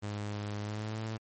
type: tone with pitch glide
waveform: sawtooth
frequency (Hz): 103.7 to 110.5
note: G#2 to A2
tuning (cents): -2 to +8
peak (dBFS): -31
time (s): 0.02-1.18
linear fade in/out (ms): 20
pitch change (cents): +110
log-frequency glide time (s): 0.59-1.02
effects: MP3 32 kbps